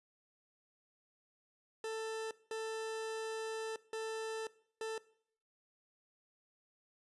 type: tone bursts at uneven times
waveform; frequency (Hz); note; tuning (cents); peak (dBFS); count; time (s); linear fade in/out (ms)
40% pulse; 443.1; A4; +12; -37; 4; 1.84-2.31 / 2.51-3.76 / 3.93-4.47 / 4.81-4.98; 2
effects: noise-tail reverb RT60 0.6 s tail -20 dB re dry + resampled to 24000 Hz

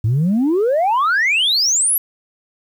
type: exponential sweep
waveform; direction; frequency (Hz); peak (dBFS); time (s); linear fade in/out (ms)
sine; up; 103 to 12000; -11; 0.04-1.98; 5
effects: tanh soft clip ceiling -11 dBFS + 8-bit

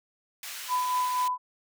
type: high-pass noise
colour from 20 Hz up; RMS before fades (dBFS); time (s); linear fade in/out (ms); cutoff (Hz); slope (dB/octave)
pink; -39; 0.43-1.28; 2; 1800; 12
type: tone with tremolo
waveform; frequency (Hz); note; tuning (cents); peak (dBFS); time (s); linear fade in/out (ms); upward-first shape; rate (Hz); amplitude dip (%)
sine; 1000; B5; +21; -23; 0.68-1.38; 50; sine; 4.1; 35
effects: none

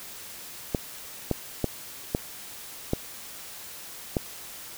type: clicks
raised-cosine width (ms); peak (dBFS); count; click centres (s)
2; -10; 6; 0.748 / 1.313 / 1.643 / 2.149 / 2.934 / 4.168
effects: white hiss -42 dBFS RMS until 4.77 s

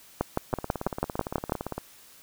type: two click trains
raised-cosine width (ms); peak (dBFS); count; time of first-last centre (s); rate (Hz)
1; -17 / -10; 23 / 9; 0.53-1.78 / 0.21-1.521; 17.6 / 6.1
effects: white hiss -53 dBFS RMS until 2.22 s

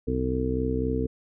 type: harmonic tone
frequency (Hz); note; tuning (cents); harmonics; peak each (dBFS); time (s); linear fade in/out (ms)
63.9; C2; -40; 1 / 2 / 3 / 4 / 5 / 6 / 7; -30 / -32 / -38 / -29 / -35 / -38 / -29; 0.07-1.07; 10
effects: none

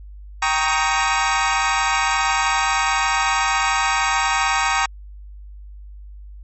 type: chord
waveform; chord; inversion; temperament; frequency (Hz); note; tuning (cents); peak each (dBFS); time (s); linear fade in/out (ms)
25% pulse; Eb dominant seventh; first; equal with one note detuned; 784 / 932.3 / 1108.7 / 1257.5; G5 / Bb5 / Db6 / Eb6; 0 / 0 / 0 / +18; -19 / -18 / -20 / -19; 0.42-4.86; 5
effects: added 50 Hz sine -35 dBFS peak until 6.43 s + MP3 32 kbps

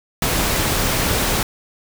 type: noise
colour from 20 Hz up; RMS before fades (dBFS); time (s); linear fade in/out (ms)
pink; -19; 0.22-1.43; 2
effects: none

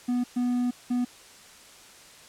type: tone bursts at uneven times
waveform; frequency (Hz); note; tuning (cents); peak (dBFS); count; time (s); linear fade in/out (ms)
triangle; 245.7; B3; -9; -21; 3; 0.08-0.24 / 0.36-0.71 / 0.9-1.05; 10
effects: white hiss -50 dBFS RMS until 2.28 s + low-pass 9000 Hz 12 dB/octave

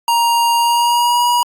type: tone with pitch glide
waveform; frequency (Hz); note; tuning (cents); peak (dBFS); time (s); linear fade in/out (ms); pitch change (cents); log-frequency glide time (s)
square; 938 to 964.9; A#5 to B5; +11 to -41; -12; 0.08-1.43; 2; +48; 0.56-1.23
effects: AAC 64 kbps

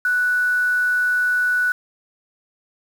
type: tone with quantisation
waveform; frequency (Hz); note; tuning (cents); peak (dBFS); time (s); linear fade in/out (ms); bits
sine; 1480; F#6; 0; -16; 0.05-1.72; 2; 6
effects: none

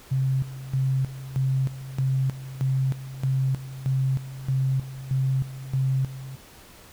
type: tone with tremolo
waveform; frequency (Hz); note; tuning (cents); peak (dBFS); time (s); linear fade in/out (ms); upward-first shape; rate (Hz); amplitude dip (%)
sine; 132.7; C3; +25; -20; 0.11-6.36; 10; square; 1.6; 80
effects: pink hiss -49 dBFS RMS until 6.92 s

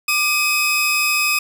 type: tone pair together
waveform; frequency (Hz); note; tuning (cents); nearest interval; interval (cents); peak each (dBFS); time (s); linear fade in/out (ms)
sawtooth; 1191.7 / 2536; D6 / D#7; +25 / +32; octave + minor second; 1307; -20 / -13; 0.08-1.39; 5
effects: none

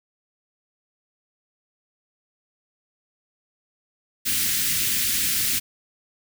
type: band-stop noise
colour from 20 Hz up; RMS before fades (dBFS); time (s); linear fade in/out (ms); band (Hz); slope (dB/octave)
white; -23; 4.25-5.6; 20; 300 to 1700; 24
effects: none

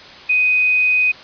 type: tone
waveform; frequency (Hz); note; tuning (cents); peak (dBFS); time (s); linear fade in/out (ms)
sine; 2500; D#7; +8; -12; 0.29-1.12; 10
effects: white hiss -38 dBFS RMS until 1.23 s + resampled to 11025 Hz

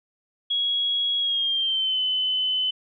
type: tone with pitch glide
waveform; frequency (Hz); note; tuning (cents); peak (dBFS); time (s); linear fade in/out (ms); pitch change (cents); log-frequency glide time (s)
sine; 3322 to 3029; G#7 to F#7; 0 to +40; -21; 0.5-2.71; 10; -160; 1.19-2
effects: none

